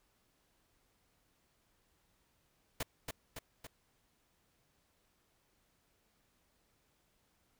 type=noise with echo; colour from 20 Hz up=pink; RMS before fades=-37 dBFS; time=2.8-2.83 s; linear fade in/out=5 ms; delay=280 ms; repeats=3; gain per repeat=-4 dB; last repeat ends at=3.67 s; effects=pink hiss -75 dBFS RMS until 7.59 s